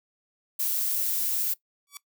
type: noise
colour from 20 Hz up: violet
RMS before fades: -27 dBFS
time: 0.59-1.54 s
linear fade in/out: 10 ms
type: tone with exponential growth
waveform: 5% pulse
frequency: 1142 Hz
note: D6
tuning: 49 cents flat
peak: -23 dBFS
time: 1.87-1.97 s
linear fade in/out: 1 ms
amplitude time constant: 20 ms
effects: noise-tail reverb RT60 0.1 s tail -19 dB re dry